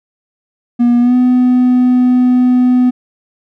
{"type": "tone with pitch glide", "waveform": "triangle", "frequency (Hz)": [240.3, 250.2], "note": ["B3", "B3"], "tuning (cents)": [-47, 23], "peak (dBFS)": -4, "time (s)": [0.79, 2.91], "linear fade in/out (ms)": 20, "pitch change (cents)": 70, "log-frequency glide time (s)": [1, 1.15], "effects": ["tanh soft clip ceiling 0 dBFS"]}